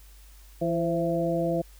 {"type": "harmonic tone with a mistuned harmonic", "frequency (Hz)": 167.5, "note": "E3", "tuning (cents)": 28, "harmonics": [1, 2, 3, 4], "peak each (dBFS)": [-29, -29, -29, -29], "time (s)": [0.61, 1.62], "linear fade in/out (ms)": 10, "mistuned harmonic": 3, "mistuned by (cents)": 53, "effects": ["added 50 Hz sine -48 dBFS peak until 1.79 s", "white hiss -57 dBFS RMS until 1.79 s"]}